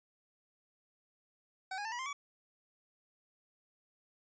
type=tone with pitch steps; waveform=25% pulse; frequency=759 / 822.9 / 892.2 / 967.4 / 1048.9 / 1137.2 Hz; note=F#5 / G#5 / A5 / B5 / C6 / C#6; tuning=+44 / -16 / +24 / -36 / +4 / +44 cents; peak=-34 dBFS; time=1.71-2.13 s; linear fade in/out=5 ms; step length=70 ms; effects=resampled to 16000 Hz